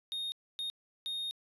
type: tone bursts at uneven times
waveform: triangle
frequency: 3701 Hz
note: A#7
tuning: 13 cents flat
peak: -33 dBFS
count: 3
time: 0.12-0.32 / 0.59-0.7 / 1.06-1.31 s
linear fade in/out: 0 ms
effects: resampled to 32000 Hz